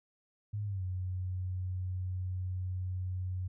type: tone with pitch glide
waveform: sine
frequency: 103.83 to 91.97 Hz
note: G#2 to F#2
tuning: 0 to -10 cents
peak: -33 dBFS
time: 0.53-3.48 s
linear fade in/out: 10 ms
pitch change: -210 cents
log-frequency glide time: 0.65-0.83 s
effects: none